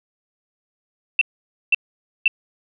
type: tone bursts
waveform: sine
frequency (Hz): 2682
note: E7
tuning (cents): +29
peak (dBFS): -11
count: 3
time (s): 1.19-2.279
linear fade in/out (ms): 2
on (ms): 23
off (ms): 510
effects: none